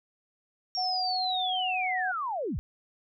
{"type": "linear sweep", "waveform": "sine", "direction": "down", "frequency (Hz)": [5588, 35.74], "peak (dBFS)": -29, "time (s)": [0.75, 2.59], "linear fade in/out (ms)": 0}
{"type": "tone", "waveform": "sine", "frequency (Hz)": 740, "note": "F#5", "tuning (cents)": 0, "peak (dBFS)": -29, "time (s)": [0.77, 2.12], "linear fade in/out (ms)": 10}
{"effects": []}